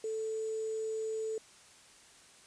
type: tone with sample-and-hold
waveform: sine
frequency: 440 Hz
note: A4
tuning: in tune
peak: -33 dBFS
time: 0.04-1.38 s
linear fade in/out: 2 ms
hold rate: 7350 Hz
effects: white hiss -58 dBFS RMS until 2.46 s + resampled to 22050 Hz